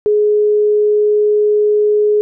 sine tone, 419.7 Hz, G#4, 18 cents sharp, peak -9 dBFS, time 0.06-2.21 s, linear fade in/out 0 ms, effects none

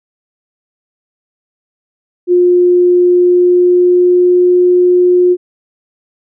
sine tone with pitch glide, 356.1 to 358.6 Hz, F4 to F4, +34 to +46 cents, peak -5 dBFS, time 2.27-5.37 s, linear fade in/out 50 ms, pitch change +12 cents, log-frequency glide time 3.09-4.54 s, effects none

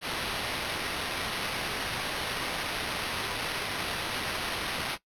blue noise with sample-and-hold, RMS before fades -33 dBFS, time 0.01-4.98 s, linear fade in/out 50 ms, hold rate 7350 Hz, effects noise-tail reverb RT60 0.1 s tail -17 dB re dry + low-pass 12000 Hz 12 dB/octave

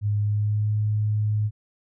sine tone with pitch glide, 103.83 to 106.13 Hz, G#2 to G#2, 0 to +38 cents, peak -20 dBFS, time 0.01-1.51 s, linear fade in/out 50 ms, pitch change +38 cents, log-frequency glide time 0.2-0.73 s, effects none

